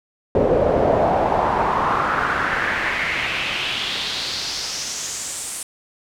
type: noise with band-pass filter sweep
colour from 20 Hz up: brown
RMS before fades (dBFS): -21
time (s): 0.35-5.63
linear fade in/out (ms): 2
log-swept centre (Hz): 460 to 9200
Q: 3.1
effects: none